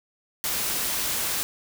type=noise; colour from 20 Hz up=white; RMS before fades=-27 dBFS; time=0.44-1.43 s; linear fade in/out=0 ms; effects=none